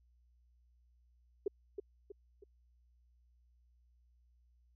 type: tone with echo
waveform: sine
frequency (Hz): 401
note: G4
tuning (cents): +39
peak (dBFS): -30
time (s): 1.46-1.48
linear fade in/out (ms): 5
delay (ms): 320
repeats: 3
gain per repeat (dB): -7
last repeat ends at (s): 2.44
effects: added 60 Hz sine -66 dBFS peak until 4.75 s